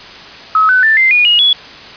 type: tone with pitch steps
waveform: sine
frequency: 1282 / 1507.1 / 1771.6 / 2083 / 2448 / 2878 / 3383 Hz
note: E6 / F#6 / A6 / C7 / D#7 / F#7 / G#7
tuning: -49 / +31 / +11 / -8 / -29 / -49 / +31 cents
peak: -6 dBFS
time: 0.55-1.53 s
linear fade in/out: 2 ms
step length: 140 ms
effects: white hiss -32 dBFS RMS until 1.96 s + resampled to 11025 Hz